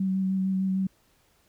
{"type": "tone with vibrato", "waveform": "sine", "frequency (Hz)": 190, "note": "F#3", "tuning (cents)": 46, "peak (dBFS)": -23, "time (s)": [0, 0.87], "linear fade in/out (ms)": 5, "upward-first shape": "square", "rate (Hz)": 6.6, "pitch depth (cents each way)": 12, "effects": ["pink hiss -65 dBFS RMS until 1.48 s"]}